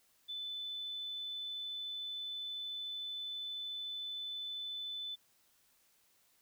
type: tone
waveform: sine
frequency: 3507 Hz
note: A7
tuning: 6 cents flat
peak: -39 dBFS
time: 0.28-5.16 s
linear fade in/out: 20 ms
effects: white hiss -71 dBFS RMS until 6.41 s